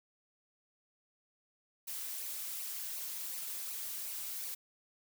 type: noise with flanger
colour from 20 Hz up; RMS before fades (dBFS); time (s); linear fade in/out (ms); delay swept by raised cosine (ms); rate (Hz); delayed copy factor
blue; -41; 1.87-4.55; 10; 0.57 to 5.67; 2.7; -0.65
effects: none